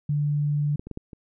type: tone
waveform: sine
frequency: 146.8 Hz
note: D3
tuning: in tune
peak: -21 dBFS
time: 0.09-0.76 s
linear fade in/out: 5 ms
type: clicks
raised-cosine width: 3 ms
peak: -22 / -25 / -21 / -20 / -28 dBFS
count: 5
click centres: 0.795 / 0.87 / 0.913 / 0.974 / 1.132 s
effects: none